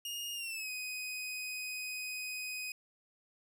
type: tone with pitch glide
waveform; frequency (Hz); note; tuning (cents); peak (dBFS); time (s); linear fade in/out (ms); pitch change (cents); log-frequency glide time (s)
sawtooth; 2845 to 2505; F7 to D#7; +31 to +11; -35; 0.05-2.72; 2; -220; 0.34-0.7
effects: none